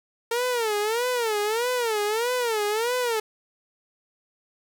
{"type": "tone with vibrato", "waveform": "sawtooth", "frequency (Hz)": 455.4, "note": "A#4", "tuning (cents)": -40, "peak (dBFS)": -19, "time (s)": [0.31, 3.2], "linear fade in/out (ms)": 5, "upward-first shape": "sine", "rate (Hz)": 1.6, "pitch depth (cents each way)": 170, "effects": []}